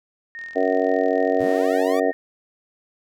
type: tone with tremolo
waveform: sine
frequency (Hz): 1846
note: A#6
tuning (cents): -17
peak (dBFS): -31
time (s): 0.35-2.13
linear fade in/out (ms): 0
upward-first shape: sine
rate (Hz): 3.7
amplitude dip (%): 40
type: click train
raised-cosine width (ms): 0.2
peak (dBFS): -29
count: 67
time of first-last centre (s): 0.39-1.969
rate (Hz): 41.8
type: harmonic tone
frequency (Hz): 93.2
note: F#2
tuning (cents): +13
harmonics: 3 / 4 / 5 / 6 / 7 / 8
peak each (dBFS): -24 / -27 / -22 / -26 / -23 / -27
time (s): 0.55-2.12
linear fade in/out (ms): 20
type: linear sweep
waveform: sawtooth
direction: up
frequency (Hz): 79.7 to 1203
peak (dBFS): -29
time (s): 1.4-2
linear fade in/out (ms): 5
effects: none